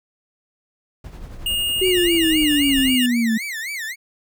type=noise with tremolo; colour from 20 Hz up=brown; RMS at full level=-32 dBFS; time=1.04-2.95 s; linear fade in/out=5 ms; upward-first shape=triangle; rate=11 Hz; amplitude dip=60%
type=tone; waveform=square; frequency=2843 Hz; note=F7; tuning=30 cents sharp; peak=-20 dBFS; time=1.46-3.06 s; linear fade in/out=2 ms
type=tone with vibrato; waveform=40% pulse; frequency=2006 Hz; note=B6; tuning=26 cents sharp; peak=-25 dBFS; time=1.81-3.96 s; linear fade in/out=50 ms; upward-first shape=sine; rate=3.8 Hz; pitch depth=250 cents each way
type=exponential sweep; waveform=sine; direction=down; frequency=377.8 to 219.6 Hz; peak=-16 dBFS; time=1.81-3.38 s; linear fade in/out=10 ms
effects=none